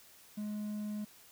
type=tone; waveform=triangle; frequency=210 Hz; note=G#3; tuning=19 cents sharp; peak=-34 dBFS; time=0.37-1.05 s; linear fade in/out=10 ms; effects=white hiss -59 dBFS RMS until 1.31 s